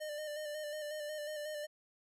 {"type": "tone with vibrato", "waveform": "square", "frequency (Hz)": 602, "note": "D5", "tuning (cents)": 43, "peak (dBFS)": -40, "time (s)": [0, 1.67], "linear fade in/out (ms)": 20, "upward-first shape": "square", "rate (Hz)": 5.5, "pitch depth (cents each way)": 30, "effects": ["resampled to 32000 Hz"]}